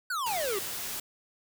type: exponential sweep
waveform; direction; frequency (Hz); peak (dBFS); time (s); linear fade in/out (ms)
square; down; 1541 to 370.4; -30; 0.1-0.59; 5
type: noise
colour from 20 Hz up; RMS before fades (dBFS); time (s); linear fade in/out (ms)
white; -36; 0.26-1; 5
effects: none